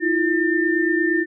sine tone cluster, 319.4 / 348 / 1798 Hz, D#4 / F4 / A6, +45 / -6 / +37 cents, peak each -21 dBFS, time 0-1.26 s, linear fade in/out 50 ms, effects none

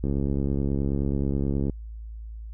click train, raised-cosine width 3 ms, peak -14 dBFS, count 116, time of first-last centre 0.04-1.697 s, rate 69.4 Hz, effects added 55 Hz sine -35 dBFS peak until 2.53 s

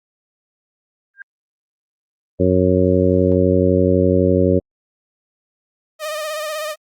sine tone with exponential growth, 1600 Hz, G6, 35 cents sharp, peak -27 dBFS, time 1.14-1.22 s, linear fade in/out 2 ms, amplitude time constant 17 ms
harmonic tone, 91.9 Hz, F#2, 11 cents flat, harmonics 1 / 2 / 3 / 4 / 5 / 6, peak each -19 / -19 / -19 / -19 / -19 / -19 dBFS, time 2.39-4.6 s, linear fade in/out 20 ms
sawtooth tone with vibrato, 614 Hz, D#5, 23 cents flat, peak -19 dBFS, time 5.99-6.76 s, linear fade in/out 50 ms, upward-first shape sine, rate 16 Hz, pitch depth 51 cents each way
effects Opus 32 kbps

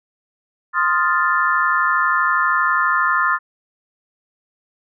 sine chord, F dominant seventh, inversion second, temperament equal, 1046.5 / 1244.5 / 1396.9 / 1760 Hz, C6 / Eb6 / F6 / A6, 0 / 0 / 0 / 0 cents, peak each -20 dBFS, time 0.73-3.39 s, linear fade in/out 50 ms, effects none

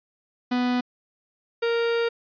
45% pulse tone pair in turn, 247.7 / 465.7 Hz, B3 / A#4, +5 / -2 cents, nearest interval major seventh, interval 1093 cents, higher second, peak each -21 dBFS, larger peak neither, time 0.51-0.81 / 1.62-2.09 s, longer second, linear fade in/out 10 ms, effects resampled to 11025 Hz

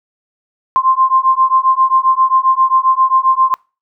sine beating tone pair, 1046.5 / 1054 Hz, C6 / C6, 0 / +12 cents, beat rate 7.5 Hz, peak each -12 dBFS, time 0.76-3.54 s, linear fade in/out 0 ms, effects noise-tail reverb RT60 0.3 s tail -26 dB re dry

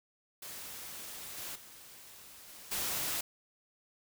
white noise with level steps, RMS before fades -45 / -42 / -53 / -51 / -35 dBFS, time 0.42-3.21 s, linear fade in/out 5 ms, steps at 1.37 / 1.55 / 2.47 / 2.71 s, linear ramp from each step 10 ms, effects none

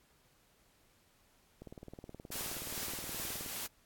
click train, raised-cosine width 2 ms, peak -34 dBFS, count 36, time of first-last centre 1.62-3.462 s, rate 19 Hz
white noise with tremolo, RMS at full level -39 dBFS, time 2.31-3.67 s, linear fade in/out 10 ms, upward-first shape triangle, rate 2.4 Hz, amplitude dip 40%
effects pink hiss -69 dBFS RMS until 3.85 s + AAC 64 kbps

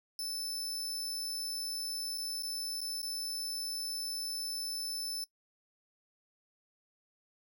sawtooth tone with dropouts, 5274 Hz, E8, in tune, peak -33 dBFS, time 0.19-5.24 s, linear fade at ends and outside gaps 1 ms, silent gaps 2.176-2.181 / 2.424-2.432 / 2.806-2.814 / 3.018-3.029 s, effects noise-tail reverb RT60 0.1 s tail -19 dB re dry

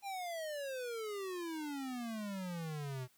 square exponential sweep, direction down, 815 to 124.2 Hz, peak -40 dBFS, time 0.02-3.08 s, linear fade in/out 50 ms, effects white hiss -70 dBFS RMS until 3.17 s

